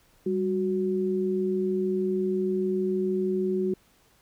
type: tone pair together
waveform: sine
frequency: 196.05 / 369.6 Hz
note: G3 / F#4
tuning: 0 / -2 cents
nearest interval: major seventh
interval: 1098 cents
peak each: -28 / -25 dBFS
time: 0.26-3.74 s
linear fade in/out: 5 ms
effects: pink hiss -62 dBFS RMS until 4.21 s